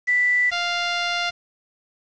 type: tone pair in turn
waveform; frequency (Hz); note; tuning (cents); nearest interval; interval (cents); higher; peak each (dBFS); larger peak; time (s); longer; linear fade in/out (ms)
sine / 10% pulse; 1975.5 / 698.4; B6 / F5; 0 / 0; octave + tritone; 1800; first; -16 / -13; second; 0.07-0.51 / 0.51-1.31; second; 20
effects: resampled to 16000 Hz + 7-bit